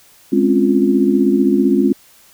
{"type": "chord", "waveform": "sine", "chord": "Db major seventh", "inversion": "second", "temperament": "equal", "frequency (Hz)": [207.7, 261.6, 277.2, 349.2], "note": ["Ab3", "C4", "Db4", "F4"], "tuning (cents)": [0, 0, 0, 0], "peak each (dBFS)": -16, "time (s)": [0.32, 1.93], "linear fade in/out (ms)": 10, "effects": ["white hiss -48 dBFS RMS until 2.33 s"]}